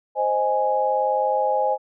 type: chord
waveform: sine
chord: Ab major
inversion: first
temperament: equal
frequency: 523.3 / 622.3 / 830.6 Hz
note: C5 / Eb5 / Ab5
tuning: 0 / 0 / 0 cents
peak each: -23 / -25 / -21 dBFS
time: 0.15-1.78 s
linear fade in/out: 50 ms
effects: none